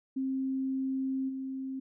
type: tone with level steps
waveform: sine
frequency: 265.3 Hz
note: C4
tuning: 24 cents sharp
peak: -29 / -34 dBFS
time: 0.16-1.8 s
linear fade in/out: 10 ms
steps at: 1.28 s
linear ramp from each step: 20 ms
effects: none